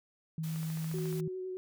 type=tone with pitch glide; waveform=sine; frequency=160 to 160.93 Hz; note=D#3 to E3; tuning=+49 to -41 cents; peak=-33 dBFS; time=0.38-1.28 s; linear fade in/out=2 ms; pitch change=+10 cents; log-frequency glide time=0.88-0.99 s
type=noise; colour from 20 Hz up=white; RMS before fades=-49 dBFS; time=0.43-1.21 s; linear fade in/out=10 ms
type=click train; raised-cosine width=0.5 ms; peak=-35 dBFS; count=10; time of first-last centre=0.56-1.198 s; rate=14.1 Hz
type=tone with vibrato; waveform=sine; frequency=371.6 Hz; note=F#4; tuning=7 cents sharp; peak=-36 dBFS; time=0.94-1.57 s; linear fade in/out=0 ms; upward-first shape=sine; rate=9.9 Hz; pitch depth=16 cents each way
effects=none